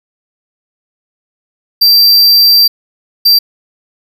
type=tone bursts at uneven times; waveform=square; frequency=4699 Hz; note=D8; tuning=in tune; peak=-4 dBFS; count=2; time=1.81-2.68 / 3.25-3.39 s; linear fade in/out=10 ms; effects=none